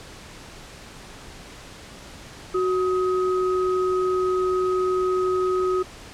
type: tone pair together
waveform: sine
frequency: 370 / 1261.9 Hz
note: F#4 / D#6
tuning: 0 / +24 cents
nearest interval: octave + major sixth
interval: 2124 cents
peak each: -20 / -27 dBFS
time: 2.54-5.83 s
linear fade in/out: 10 ms
effects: pink hiss -42 dBFS RMS until 6.13 s + low-pass 8000 Hz 12 dB/octave